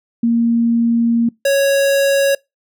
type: tone pair in turn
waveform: sine / square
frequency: 232.9 / 553.9 Hz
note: A#3 / C#5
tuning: -1 / -1 cents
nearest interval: octave + minor third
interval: 1500 cents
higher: second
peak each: -11 / -12 dBFS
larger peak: first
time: 0.23-1.29 / 1.45-2.35 s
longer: first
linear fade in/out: 5 ms
effects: noise-tail reverb RT60 0.2 s tail -25 dB re dry